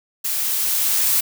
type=noise with level ramp; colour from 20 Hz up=blue; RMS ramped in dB=-23 to -17 dBFS; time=0.24-1.21 s; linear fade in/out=10 ms; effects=none